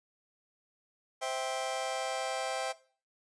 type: chord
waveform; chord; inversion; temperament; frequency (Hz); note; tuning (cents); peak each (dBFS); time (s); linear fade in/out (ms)
sawtooth; C major; none; just; 523.3 / 654.1 / 784.9; C5 / E5 / G5; 0 / -14 / +2; -34 / -33 / -32; 1.21-2.73; 20
effects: noise-tail reverb RT60 0.4 s tail -17 dB re dry + resampled to 22050 Hz